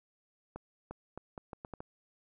accelerating click train, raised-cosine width 1 ms, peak -28 dBFS, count 8, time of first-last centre 0.56-1.805 s, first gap 350 ms, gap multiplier 0.76, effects none

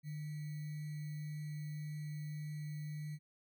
sine tone with sample-and-hold, 150.9 Hz, D3, 47 cents sharp, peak -40 dBFS, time 0.03-3.19 s, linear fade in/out 50 ms, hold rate 2100 Hz, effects none

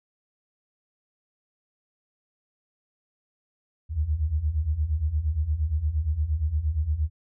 sine beating tone pair, 71.3 / 79.9 Hz, C#2 / D#2, +49 / +47 cents, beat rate 8.6 Hz, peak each -28 / -24 dBFS, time 3.89-7.1 s, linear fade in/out 50 ms, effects none

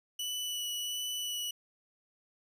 sawtooth tone with vibrato, 2960 Hz, F#7, in tune, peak -31 dBFS, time 0.19-1.51 s, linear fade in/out 5 ms, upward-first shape sine, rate 1.4 Hz, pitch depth 12 cents each way, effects none

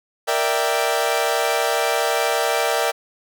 sawtooth chord, E half-diminished seventh, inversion second, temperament equal, 466.2 / 587.3 / 659.3 / 784 Hz, Bb4 / D5 / E5 / G5, 0 / 0 / 0 / 0 cents, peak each -20 dBFS, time 0.27-2.92 s, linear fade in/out 20 ms, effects none

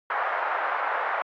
pink band-pass noise, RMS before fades -27 dBFS, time 0.1-1.22 s, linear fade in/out 2 ms, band 640 to 1700 Hz, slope 24 dB/octave, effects high-pass 400 Hz 12 dB/octave + AAC 64 kbps

